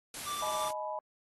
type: noise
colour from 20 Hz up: white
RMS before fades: -41 dBFS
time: 0.14-0.71 s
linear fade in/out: 2 ms
type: tone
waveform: square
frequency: 1176 Hz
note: D6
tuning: 2 cents sharp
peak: -37 dBFS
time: 0.26-0.69 s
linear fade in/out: 10 ms
type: chord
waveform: sine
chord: G# minor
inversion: second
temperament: equal with one note detuned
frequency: 622.3 / 850.5 / 987.8 Hz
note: D#5 / G#5 / B5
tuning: 0 / +41 / 0 cents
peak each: -38 / -39 / -39 dBFS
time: 0.42-0.99 s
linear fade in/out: 2 ms
effects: AAC 32 kbps